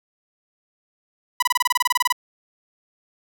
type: tone bursts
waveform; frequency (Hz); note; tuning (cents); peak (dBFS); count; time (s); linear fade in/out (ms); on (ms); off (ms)
sawtooth; 987.8; B5; 0; -12; 15; 1.4-2.125; 5; 25; 25
effects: none